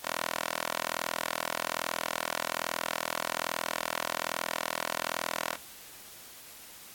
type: tone with high-pass filter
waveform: 10% pulse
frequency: 41.2 Hz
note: E1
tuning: in tune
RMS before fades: -34 dBFS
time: 0.02-5.57 s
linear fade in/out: 50 ms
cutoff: 800 Hz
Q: 0.92
effects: white hiss -49 dBFS RMS until 6.94 s + AAC 64 kbps